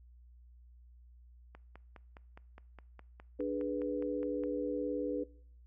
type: click train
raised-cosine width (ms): 0.5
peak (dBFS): -36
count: 15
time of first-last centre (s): 1.55-4.437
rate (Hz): 4.85
type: chord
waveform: sine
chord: G# diminished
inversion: second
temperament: equal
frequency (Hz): 293.7 / 415.3 / 493.9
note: D4 / G#4 / B4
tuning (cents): 0 / 0 / 0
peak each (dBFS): -36 / -39 / -36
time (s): 3.39-5.24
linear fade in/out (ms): 10
effects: noise-tail reverb RT60 0.6 s tail -22 dB re dry + added 60 Hz sine -55 dBFS peak until 5.66 s